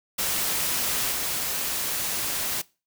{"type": "noise with level steps", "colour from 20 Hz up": "white", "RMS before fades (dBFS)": [-26, -28], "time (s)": [0.18, 2.62], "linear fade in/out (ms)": 10, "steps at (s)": 1.12, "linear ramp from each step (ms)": 2, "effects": ["noise-tail reverb RT60 0.3 s tail -22 dB re dry"]}